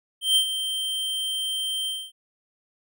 square tone with ADSR envelope, 3136 Hz, G7, in tune, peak -16 dBFS, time 0.21-2.12 s, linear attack 150 ms, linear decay 88 ms, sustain -10 dB, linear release 250 ms, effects none

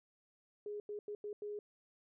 sine tone bursts at uneven times, 415.3 Hz, G#4, in tune, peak -40 dBFS, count 5, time 0.66-0.8 / 0.89-0.99 / 1.08-1.15 / 1.24-1.33 / 1.42-1.59 s, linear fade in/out 2 ms, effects none

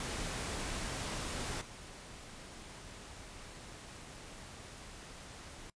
pink noise with level steps, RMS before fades -39 / -50 dBFS, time 0-5.7 s, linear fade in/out 2 ms, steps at 1.61 s, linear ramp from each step 5 ms, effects noise-tail reverb RT60 0.1 s tail -23 dB re dry + resampled to 22050 Hz

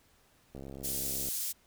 click train, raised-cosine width 2 ms, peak -31 dBFS, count 51, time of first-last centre 0.55-1.286 s, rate 67.9 Hz
pink high-pass noise, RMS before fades -35 dBFS, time 0.83-1.53 s, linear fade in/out 20 ms, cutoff 7800 Hz, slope 12 dB/octave
effects pink hiss -66 dBFS RMS until 1.66 s

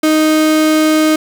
35% pulse tone, 311.1 Hz, D#4, in tune, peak -7 dBFS, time 0.03-1.16 s, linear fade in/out 5 ms, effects none

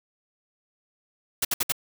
white noise bursts, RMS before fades -24 dBFS, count 4, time 1.42-1.722 s, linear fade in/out 5 ms, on 29 ms, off 62 ms, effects none

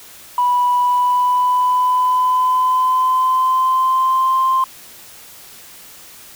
sine tone with pitch glide, 983 to 1047.5 Hz, B5 to C6, -8 to +2 cents, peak -11 dBFS, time 0.38-4.64 s, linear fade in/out 2 ms, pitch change +110 cents, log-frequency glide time 0.78-4.37 s, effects tanh soft clip ceiling -8 dBFS + white hiss -40 dBFS RMS until 6.35 s

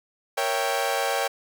sawtooth chord, A# diminished seventh, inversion none, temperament equal, 466.2 / 554.4 / 659.3 / 784 Hz, A#4 / C#5 / E5 / G5, 0 / 0 / 0 / 0 cents, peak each -27 / -24 / -28 / -23 dBFS, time 0.37-1.28 s, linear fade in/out 10 ms, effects none

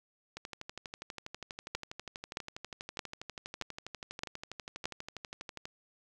two click trains, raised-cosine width 0.2 ms, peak -16 / -24 dBFS, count 6 / 66, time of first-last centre 1.75-4.856 / 0.37-5.655 s, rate 1.61 / 12.3 Hz, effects none

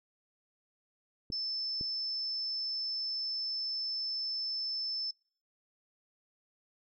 clicks, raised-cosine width 3 ms, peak -30 dBFS, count 2, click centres 1.302 / 1.811 s
sine tone, 5274 Hz, E8, in tune, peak -33 dBFS, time 1.32-5.11 s, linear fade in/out 5 ms
effects noise-tail reverb RT60 0.5 s tail -26 dB re dry

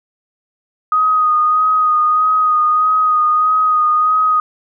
sine tone with vibrato, 1246 Hz, D#6, 2 cents sharp, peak -10 dBFS, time 0.92-4.4 s, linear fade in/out 2 ms, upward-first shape sine, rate 1.6 Hz, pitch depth 23 cents each way, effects none

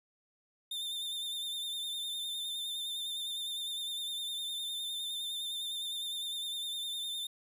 45% pulse tone with vibrato, 3598 Hz, A7, 38 cents sharp, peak -35 dBFS, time 0.71-7.27 s, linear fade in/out 5 ms, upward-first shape sine, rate 9.8 Hz, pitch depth 40 cents each way, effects none

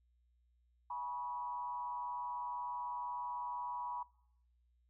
sine tone with frequency modulation, 976 Hz, B5, 21 cents flat, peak -39 dBFS, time 0.9-4.03 s, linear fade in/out 5 ms, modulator 134 Hz, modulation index 0.73, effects noise-tail reverb RT60 0.8 s tail -23 dB re dry + added 60 Hz sine -70 dBFS peak until 4.89 s

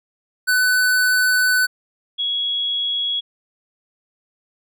square / sine tone pair in turn, 1501 / 3336 Hz, F#6 / G#7, +24 / +7 cents, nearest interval octave + major second, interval 1383 cents, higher second, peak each -15 / -19 dBFS, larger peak first, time 0.47-1.67 / 2.18-3.21 s, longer first, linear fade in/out 20 ms, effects none

